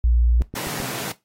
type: tone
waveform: sine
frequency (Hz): 59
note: A#1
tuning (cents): +22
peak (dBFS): -14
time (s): 0.04-0.42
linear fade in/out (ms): 0
type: click train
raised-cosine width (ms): 3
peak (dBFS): -19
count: 4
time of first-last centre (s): 0.41-0.801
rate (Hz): 7.68
type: high-pass noise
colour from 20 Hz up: pink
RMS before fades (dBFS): -30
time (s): 0.55-1.12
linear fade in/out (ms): 5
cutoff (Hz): 120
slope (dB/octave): 48
effects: noise-tail reverb RT60 0.2 s tail -17 dB re dry + AAC 48 kbps